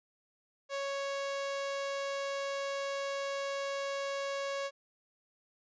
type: tone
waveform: sawtooth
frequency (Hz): 554.4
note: C#5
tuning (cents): 0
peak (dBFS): -30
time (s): 0.69-4.71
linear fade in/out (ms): 50
effects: resampled to 16000 Hz